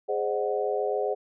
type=chord; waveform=sine; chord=Ab dominant seventh; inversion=none; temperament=equal with one note detuned; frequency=415.3 / 523.3 / 610.2 / 740 Hz; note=Ab4 / C5 / Eb5 / Gb5; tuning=0 / 0 / -34 / 0 cents; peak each=-28 / -30 / -32 / -32 dBFS; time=0.08-1.15 s; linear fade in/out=20 ms; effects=none